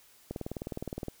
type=click train; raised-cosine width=2 ms; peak=-22 dBFS; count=16; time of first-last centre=0.31-1.083 s; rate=19.4 Hz; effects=white hiss -60 dBFS RMS until 1.2 s